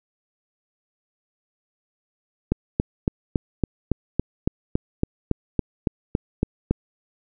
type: click train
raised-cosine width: 3 ms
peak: -6 dBFS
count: 16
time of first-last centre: 2.52-6.71 s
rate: 3.58 Hz
effects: none